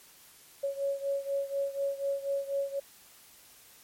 sine beating tone pair, 554.4 / 558.5 Hz, C#5 / C#5, 0 / +13 cents, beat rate 4.1 Hz, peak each -31 / -34 dBFS, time 0.63-2.8 s, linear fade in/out 10 ms, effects white hiss -56 dBFS RMS until 3.83 s + MP3 64 kbps

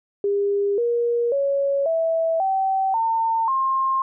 sine tone with pitch steps, 403 / 473.7 / 556.9 / 654.7 / 769.6 / 904.7 / 1063.5 Hz, G4 / A#4 / C#5 / E5 / G5 / A5 / C6, +48 / +28 / +8 / -12 / -32 / +48 / +28 cents, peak -18 dBFS, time 0.24-4.02 s, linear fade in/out 2 ms, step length 540 ms, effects none

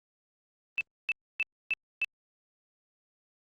sine tone bursts, 2637 Hz, E7, in tune, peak -25 dBFS, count 5, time 0.78-2.045 s, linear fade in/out 0 ms, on 29 ms, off 280 ms, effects Opus 32 kbps

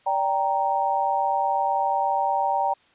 sine chord, G minor, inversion second, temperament equal with one note detuned, 580.6 / 784 / 932.3 Hz, D5 / G5 / Bb5, -20 / 0 / 0 cents, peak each -29 / -23 / -24 dBFS, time 0.06-2.74 s, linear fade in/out 10 ms, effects white hiss -59 dBFS RMS until 2.94 s + resampled to 8000 Hz

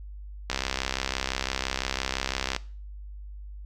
click train, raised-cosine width 0.2 ms, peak -9 dBFS, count 137, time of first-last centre 0.5-2.564 s, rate 65.9 Hz, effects noise-tail reverb RT60 0.4 s tail -20 dB re dry + added 50 Hz sine -38 dBFS peak until 3.65 s

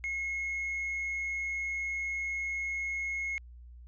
triangle tone with tanh clipping, 2168 Hz, C#7, 39 cents flat, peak -32 dBFS, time 0.04-3.38 s, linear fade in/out 0 ms, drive 6 dB, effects added 60 Hz sine -47 dBFS peak until 3.87 s + resampled to 16000 Hz

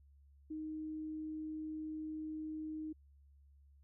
sine tone, 311.1 Hz, D#4, in tune, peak -40 dBFS, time 0.5-2.93 s, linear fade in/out 10 ms, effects added 70 Hz sine -61 dBFS peak until 3.83 s

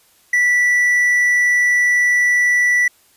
triangle tone, 1962 Hz, B6, 12 cents flat, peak -10 dBFS, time 0.33-2.88 s, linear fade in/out 5 ms, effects white hiss -54 dBFS RMS until 3.16 s + resampled to 32000 Hz

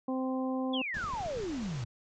harmonic tone, 260 Hz, C4, 11 cents flat, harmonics 1 / 2 / 3 / 4, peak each -31 / -37 / -41 / -43 dBFS, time 0.08-0.82 s, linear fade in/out 5 ms
sine exponential sweep, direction down, 3494 to 109.3 Hz, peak -33 dBFS, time 0.73-1.85 s, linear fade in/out 10 ms
pink low-pass noise, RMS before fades -46 dBFS, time 0.94-1.84 s, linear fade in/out 2 ms, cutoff 7400 Hz, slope 96 dB/octave
clicks, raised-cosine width 5 ms, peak -31 dBFS, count 8, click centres 0.969 / 1.041 / 1.137 / 1.207 / 1.262 / 1.371 / 1.402 / 1.437 s
effects none

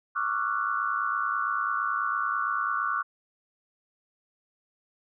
sine tone cluster, 1114 / 1183 / 1363 / 1469 Hz, C#6 / D6 / F6 / F#6, +8 / +12 / -43 / -13 cents, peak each -31 dBFS, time 0.15-3.03 s, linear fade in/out 20 ms, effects none

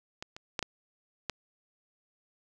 clicks, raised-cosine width 0.2 ms, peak -21 / -26 / -13 / -15 / -14 dBFS, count 5, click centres 0.225 / 0.365 / 0.592 / 0.627 / 1.297 s, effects none

